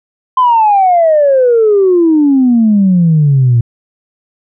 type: exponential sweep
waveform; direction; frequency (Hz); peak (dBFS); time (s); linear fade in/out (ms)
sine; down; 1039 to 115; -4; 0.37-3.61; 5
effects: tanh soft clip ceiling -1 dBFS

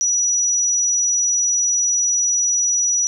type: tone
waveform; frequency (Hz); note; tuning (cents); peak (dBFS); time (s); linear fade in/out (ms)
sine; 5860; F#8; -18; -15; 0.01-3.07; 0
effects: none

